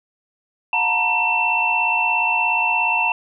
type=tone cluster; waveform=sine; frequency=726 / 898 / 955 / 2690 Hz; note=F#5 / A5 / A#5 / E7; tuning=-33 / +35 / +42 / +34 cents; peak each=-27 / -23 / -24 / -18 dBFS; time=0.73-3.12 s; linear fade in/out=2 ms; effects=none